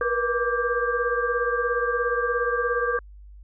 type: tone cluster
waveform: sine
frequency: 473.3 / 490.3 / 1168 / 1595 Hz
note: A#4 / B4 / D6 / G6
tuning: +26 / -13 / -10 / +30 cents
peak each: -27 dBFS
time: 0.01-2.99 s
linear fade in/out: 2 ms
effects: added 50 Hz sine -42 dBFS peak until 3.43 s